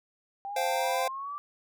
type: linear sweep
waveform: sine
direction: up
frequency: 784 to 1174.7 Hz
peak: -34 dBFS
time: 0.45-1.38 s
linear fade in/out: 0 ms
type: chord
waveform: square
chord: C suspended fourth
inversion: none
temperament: equal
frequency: 523.3 / 698.5 / 784 Hz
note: C5 / F5 / G5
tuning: 0 / 0 / 0 cents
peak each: -32 dBFS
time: 0.56-1.08 s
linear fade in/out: 5 ms
effects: none